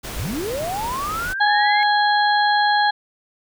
pink noise, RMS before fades -31 dBFS, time 0.03-1.34 s, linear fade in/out 20 ms
sine linear sweep, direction up, 30.41 to 2174 Hz, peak -23 dBFS, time 0.16-1.83 s, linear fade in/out 0 ms
harmonic tone, 830 Hz, G#5, 1 cent flat, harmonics 1 / 2 / 4 / 5, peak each -16 / -20 / -28 / -26 dBFS, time 1.4-2.91 s, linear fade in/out 10 ms
effects none

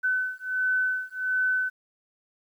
sine beating tone pair, 1511 / 1512.4 Hz, F#6 / F#6, +36 / +38 cents, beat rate 1.4 Hz, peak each -27 dBFS, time 0.03-1.7 s, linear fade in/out 20 ms, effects 10-bit

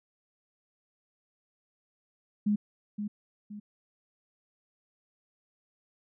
sine tone with echo, 207.8 Hz, G#3, 1 cent sharp, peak -23 dBFS, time 2.46-2.56 s, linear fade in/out 10 ms, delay 520 ms, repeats 2, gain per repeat -8 dB, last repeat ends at 3.6 s, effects none

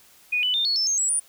sine tone with pitch steps, 2469 / 2987 / 3615 / 4374 / 5292 / 6404 / 7749 / 9376 Hz, D#7 / F#7 / A7 / C#8 / E8 / G8 / B8 / D9, -14 / +16 / +46 / -24 / +6 / +36 / -34 / -4 cents, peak -20 dBFS, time 0.32-1.2 s, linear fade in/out 10 ms, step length 110 ms, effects white hiss -54 dBFS RMS until 1.28 s

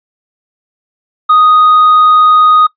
triangle tone with tanh clipping, 1244.5 Hz, D#6, in tune, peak -4 dBFS, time 1.29-2.67 s, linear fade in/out 10 ms, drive 7 dB, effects noise-tail reverb RT60 0.1 s tail -20 dB re dry + resampled to 11025 Hz

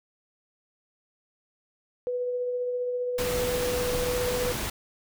sine tone with tremolo, 493.9 Hz, B4, in tune, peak -25 dBFS, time 2.07-4.52 s, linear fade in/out 0 ms, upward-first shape triangle, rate 15 Hz, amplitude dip 30%
pink noise, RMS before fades -31 dBFS, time 3.18-4.7 s, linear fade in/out 5 ms
effects none

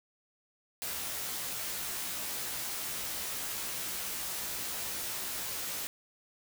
white noise with comb filter, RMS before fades -37 dBFS, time 0.82-5.87 s, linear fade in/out 0 ms, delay 16 ms, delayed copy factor +0.8, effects none

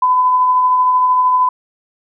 sine tone with tremolo, 1007 Hz, B5, 33 cents sharp, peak -8 dBFS, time 0.02-1.49 s, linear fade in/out 5 ms, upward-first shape triangle, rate 13 Hz, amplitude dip 30%, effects none

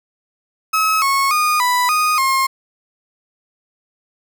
35% pulse tone with pitch steps, 1284 / 1098 / 1227 / 989 / 1239 / 1069 Hz, E6 / C#6 / D#6 / B5 / D#6 / C6, -46 / -17 / -25 / +2 / -8 / +37 cents, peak -12 dBFS, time 0.73-2.47 s, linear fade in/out 10 ms, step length 290 ms, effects none

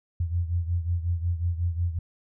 sine beating tone pair, 85 / 90.5 Hz, F2 / F#2, -46 / -38 cents, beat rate 5.5 Hz, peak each -25 / -30 dBFS, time 0.2-1.99 s, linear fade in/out 5 ms, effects none

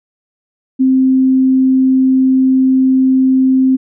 sine tone, 261.7 Hz, C4, in tune, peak -7 dBFS, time 0.79-3.77 s, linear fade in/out 20 ms, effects none

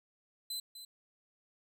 sawtooth tone with echo, 4040 Hz, B7, 39 cents sharp, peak -34 dBFS, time 0.5-0.6 s, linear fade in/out 5 ms, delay 250 ms, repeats 1, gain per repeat -10 dB, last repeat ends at 0.85 s, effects none

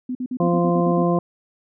sine tone bursts, 252.2 Hz, B3, 36 cents sharp, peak -23 dBFS, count 9, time 0.09-1.031 s, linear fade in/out 5 ms, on 61 ms, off 49 ms
harmonic tone, 173.4 Hz, F3, 12 cents flat, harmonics 1 / 2 / 3 / 4 / 6, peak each -19 / -22 / -24 / -25 / -27 dBFS, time 0.4-1.19 s, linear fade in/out 2 ms
effects none

